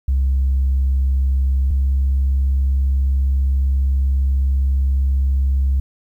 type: tone pair in turn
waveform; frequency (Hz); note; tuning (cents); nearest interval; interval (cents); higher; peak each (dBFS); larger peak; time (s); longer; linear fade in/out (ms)
sine; 66.7 / 67.4; C2 / C#2; +34 / -48; unison; 18; second; -12; neither; 0.08-1.71 / 1.71-5.8; second; 5
effects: tanh soft clip ceiling -11 dBFS + 9-bit